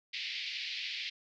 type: band-pass noise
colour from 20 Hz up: pink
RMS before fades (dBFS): -39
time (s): 0.13-1.1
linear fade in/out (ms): 10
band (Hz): 2100 to 4800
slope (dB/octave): 48
effects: none